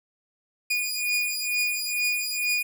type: beating tone pair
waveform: sawtooth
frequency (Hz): 2449 / 2451.2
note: D#7 / D#7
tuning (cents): -28 / -27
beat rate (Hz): 2.2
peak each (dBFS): -24 / -24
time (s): 0.7-2.63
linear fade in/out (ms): 10
effects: none